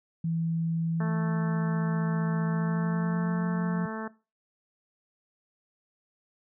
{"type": "tone with pitch glide", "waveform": "sine", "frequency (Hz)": [164.81, 174.61], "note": ["E3", "F3"], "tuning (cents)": [0, 0], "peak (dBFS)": -26, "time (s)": [0.24, 3.86], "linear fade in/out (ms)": 5, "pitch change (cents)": 100, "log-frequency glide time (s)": [2.47, 3.46]}
{"type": "harmonic tone", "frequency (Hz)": 220, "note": "A3", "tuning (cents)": 0, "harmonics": [1, 2, 3, 4, 5, 6, 7, 8], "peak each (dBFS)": [-36, -39, -41, -42, -43, -44, -44, -45], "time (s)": [1, 4.08], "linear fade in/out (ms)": 5}
{"effects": ["noise-tail reverb RT60 0.3 s tail -19 dB re dry"]}